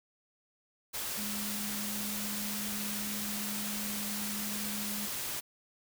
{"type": "tone in noise", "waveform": "sine", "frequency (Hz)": 207.7, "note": "G#3", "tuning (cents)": 0, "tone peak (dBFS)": -39, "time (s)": [1.17, 5.07], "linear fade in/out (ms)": 20, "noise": "white", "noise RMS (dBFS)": -37, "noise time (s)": [0.93, 5.41], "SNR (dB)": -5, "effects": []}